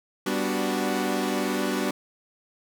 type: chord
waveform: sawtooth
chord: G major seventh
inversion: none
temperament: equal with one note detuned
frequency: 196 / 246.9 / 292 / 370 Hz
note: G3 / B3 / D4 / F#4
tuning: 0 / 0 / -10 / 0 cents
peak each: -26 dBFS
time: 0.26-1.91 s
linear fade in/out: 5 ms
effects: none